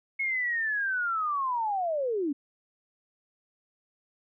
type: linear sweep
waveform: sine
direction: down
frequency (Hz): 2189 to 267.2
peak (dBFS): -26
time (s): 0.19-2.33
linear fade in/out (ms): 10
effects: none